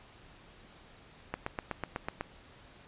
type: click train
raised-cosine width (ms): 0.5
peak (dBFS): -18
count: 8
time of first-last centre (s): 1.34-2.21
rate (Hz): 8.05
effects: pink hiss -56 dBFS RMS until 2.87 s + resampled to 8000 Hz